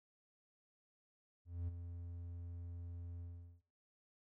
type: tone with ADSR envelope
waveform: triangle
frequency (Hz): 86.3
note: F2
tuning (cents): -20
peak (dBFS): -35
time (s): 1.45-3.62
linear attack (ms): 230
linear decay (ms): 18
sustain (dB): -8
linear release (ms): 410
effects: noise-tail reverb RT60 0.5 s tail -22 dB re dry